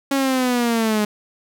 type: linear sweep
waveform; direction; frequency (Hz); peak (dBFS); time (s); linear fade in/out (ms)
sawtooth; down; 277.2 to 207.7; -13; 0.11-1.05; 5
effects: none